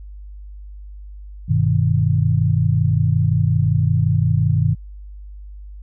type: chord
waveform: sine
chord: G augmented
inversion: none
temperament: equal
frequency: 98 / 123.47 / 155.56 Hz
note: G2 / B2 / D#3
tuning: 0 / 0 / 0 cents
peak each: -18 dBFS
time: 1.48-4.75 s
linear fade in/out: 20 ms
effects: added 50 Hz sine -33 dBFS peak until 5.82 s